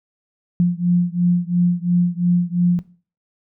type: beating tone pair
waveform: sine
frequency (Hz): 174.61 / 177.51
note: F3 / F3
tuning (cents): 0 / +28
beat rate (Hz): 2.9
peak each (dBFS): -17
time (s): 0.6-2.79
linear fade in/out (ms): 0
effects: noise-tail reverb RT60 0.4 s tail -18 dB re dry